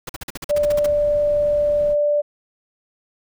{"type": "noise bursts", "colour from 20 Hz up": "pink", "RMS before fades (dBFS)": -30, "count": 12, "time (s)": [0.07, 0.864], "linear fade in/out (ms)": 5, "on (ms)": 24, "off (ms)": 46}
{"type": "tone", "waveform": "sine", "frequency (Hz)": 588, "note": "D5", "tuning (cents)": 2, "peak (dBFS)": -15, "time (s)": [0.49, 2.22], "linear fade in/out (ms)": 20}
{"type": "noise", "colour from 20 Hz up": "brown", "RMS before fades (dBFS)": -35, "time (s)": [0.53, 1.96], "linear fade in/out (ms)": 50}
{"effects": []}